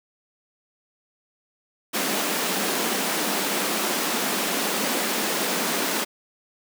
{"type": "high-pass noise", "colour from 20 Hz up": "pink", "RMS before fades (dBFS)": -25, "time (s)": [1.93, 6.05], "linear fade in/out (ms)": 20, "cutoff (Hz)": 190, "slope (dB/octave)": 48, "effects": []}